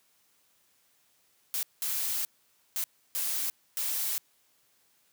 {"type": "noise bursts at uneven times", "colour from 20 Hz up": "blue", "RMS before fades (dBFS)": -31, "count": 5, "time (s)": [[1.54, 1.63], [1.82, 2.25], [2.76, 2.84], [3.15, 3.5], [3.77, 4.18]], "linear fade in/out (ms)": 0, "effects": ["white hiss -68 dBFS RMS until 5.12 s", "high-pass 80 Hz 12 dB/octave"]}